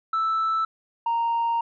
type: tone pair in turn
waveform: sine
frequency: 1318.5 / 928.8 Hz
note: E6 / A#5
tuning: 0 / -7 cents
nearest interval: tritone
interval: 607 cents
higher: first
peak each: -19 dBFS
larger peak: neither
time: 0.13-0.65 / 1.06-1.61 s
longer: second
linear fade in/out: 5 ms
effects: tanh soft clip ceiling -19 dBFS